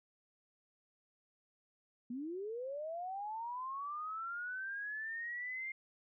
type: linear sweep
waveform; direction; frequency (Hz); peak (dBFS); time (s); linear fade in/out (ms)
sine; up; 230.8 to 2121; -39; 2.1-5.72; 5
effects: none